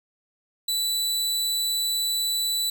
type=tone; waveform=sawtooth; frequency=3968 Hz; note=B7; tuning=7 cents sharp; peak=-20 dBFS; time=0.68-2.7 s; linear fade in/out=5 ms; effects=none